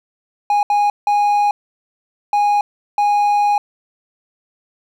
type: tone bursts at uneven times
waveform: triangle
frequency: 824 Hz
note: G#5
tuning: 14 cents flat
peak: -10 dBFS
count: 5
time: 0.5-0.63 / 0.7-0.9 / 1.07-1.51 / 2.33-2.61 / 2.98-3.58 s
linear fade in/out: 2 ms
effects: none